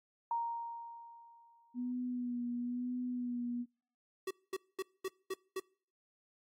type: tone with exponential decay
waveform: sine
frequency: 932.3 Hz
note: A#5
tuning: in tune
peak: -31 dBFS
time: 0.31-1.92 s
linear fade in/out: 2 ms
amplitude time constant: 350 ms
type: tone with vibrato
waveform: sine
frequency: 245.1 Hz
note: B3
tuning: 13 cents flat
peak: -35 dBFS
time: 1.74-3.66 s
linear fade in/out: 50 ms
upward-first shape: sine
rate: 1 Hz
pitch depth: 28 cents each way
type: tone bursts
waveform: square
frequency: 380 Hz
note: F#4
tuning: 46 cents sharp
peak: -36 dBFS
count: 6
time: 4.27-5.598 s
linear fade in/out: 5 ms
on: 38 ms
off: 220 ms
effects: noise-tail reverb RT60 0.5 s tail -26 dB re dry + AAC 48 kbps